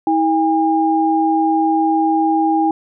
sine tone pair together, 321.3 / 809 Hz, E4 / G#5, -44 / -46 cents, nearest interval octave + major third, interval 1598 cents, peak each -15 dBFS, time 0.07-2.71 s, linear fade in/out 2 ms, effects none

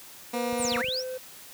15% pulse tone, 238.6 Hz, A#3, 41 cents sharp, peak -22 dBFS, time 0.33-0.82 s, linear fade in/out 10 ms
triangle tone with pitch glide, 506 to 513.4 Hz, B4 to C5, +42 to -33 cents, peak -30 dBFS, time 0.34-1.18 s, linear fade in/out 10 ms, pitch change +25 cents, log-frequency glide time 0.74-0.8 s
clicks, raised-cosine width 5 ms, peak -31 dBFS, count 7, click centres 0.527 / 0.599 / 0.649 / 0.721 / 0.759 / 0.843 / 0.885 s
sine linear two-way sweep, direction down then up, 10540 to 1100 to 6050 Hz, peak -28 dBFS, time 0.57-1.04 s, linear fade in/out 50 ms, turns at 0.78 s
effects white hiss -47 dBFS RMS until 1.53 s + high-pass 60 Hz 12 dB/octave

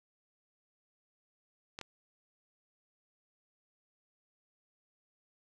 clicks, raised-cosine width 0.2 ms, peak -24 dBFS, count 2, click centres 1.789 / 1.813 s, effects none

